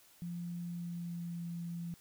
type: tone with pitch glide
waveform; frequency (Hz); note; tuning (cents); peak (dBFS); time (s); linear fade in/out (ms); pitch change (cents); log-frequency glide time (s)
sine; 173.1 to 170.52; F3 to F3; -15 to -41; -38; 0.22-1.94; 0; -26; 0.69-1.49
effects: white hiss -63 dBFS RMS until 2 s